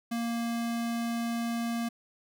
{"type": "tone", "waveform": "square", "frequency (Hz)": 233.1, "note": "A#3", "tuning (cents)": 0, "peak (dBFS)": -30, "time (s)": [0.11, 1.89], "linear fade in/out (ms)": 10, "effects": []}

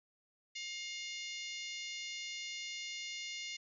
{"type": "harmonic tone with a mistuned harmonic", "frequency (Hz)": 710, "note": "F5", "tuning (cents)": 28, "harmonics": [3, 4, 5, 6, 7, 8, 9, 10], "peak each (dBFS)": [-45, -47, -49, -51, -52, -53, -54, -55], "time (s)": [0.55, 3.57], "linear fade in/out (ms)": 10, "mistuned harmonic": 10, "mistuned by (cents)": -54, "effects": []}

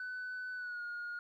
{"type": "tone with pitch glide", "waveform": "sine", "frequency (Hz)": [1501, 1432.4], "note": ["F#6", "F6"], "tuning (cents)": [24, 43], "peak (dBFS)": -37, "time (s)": [0, 1.19], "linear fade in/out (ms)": 2, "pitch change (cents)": -81, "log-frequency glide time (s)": [0.55, 0.83], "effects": ["tanh soft clip ceiling -37 dBFS", "13-bit"]}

